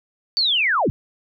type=linear sweep; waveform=sine; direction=down; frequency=4618 to 70.5 Hz; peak=-16 dBFS; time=0.37-0.9 s; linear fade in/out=0 ms; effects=none